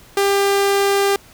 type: tone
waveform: sawtooth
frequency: 398 Hz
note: G4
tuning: 26 cents sharp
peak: -10 dBFS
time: 0.17-1.16 s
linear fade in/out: 2 ms
effects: pink hiss -46 dBFS RMS until 1.33 s